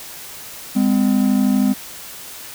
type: tone pair together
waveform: triangle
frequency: 203.3 / 256.1 Hz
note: G#3 / C4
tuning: -37 / -37 cents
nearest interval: major third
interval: 400 cents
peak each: -14 dBFS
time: 0.75-1.74 s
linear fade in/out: 20 ms
effects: white hiss -35 dBFS RMS until 2.54 s